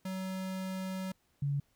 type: tone pair in turn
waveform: square / sine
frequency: 188.4 / 141.75 Hz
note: F#3 / C#3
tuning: +32 / +39 cents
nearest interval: perfect fourth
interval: 493 cents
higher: first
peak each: -36 / -29 dBFS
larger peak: second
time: 0.05-1.12 / 1.42-1.6 s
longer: first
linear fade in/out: 5 ms
effects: pink hiss -73 dBFS RMS until 1.75 s